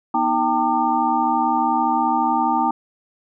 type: tone cluster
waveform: sine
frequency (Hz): 242 / 313.7 / 788 / 903 / 1199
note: B3 / D#4 / G5 / A5 / D6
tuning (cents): -35 / +14 / +9 / +45 / +36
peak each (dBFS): -25 / -25 / -21 / -20 / -25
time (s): 0.14-2.71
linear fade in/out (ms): 5
effects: none